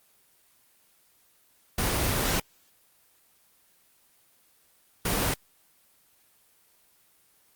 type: noise bursts at uneven times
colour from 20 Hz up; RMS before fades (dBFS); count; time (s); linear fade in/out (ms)
pink; -26; 2; 1.78-2.4 / 5.05-5.34; 5
effects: white hiss -63 dBFS RMS until 7.55 s + Opus 24 kbps